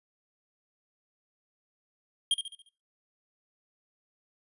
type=tone with echo; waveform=square; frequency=3215 Hz; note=G7; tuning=43 cents sharp; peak=-22 dBFS; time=2.31-2.34 s; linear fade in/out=2 ms; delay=70 ms; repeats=5; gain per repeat=-7 dB; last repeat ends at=2.69 s; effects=noise-tail reverb RT60 0.3 s tail -20 dB re dry + resampled to 24000 Hz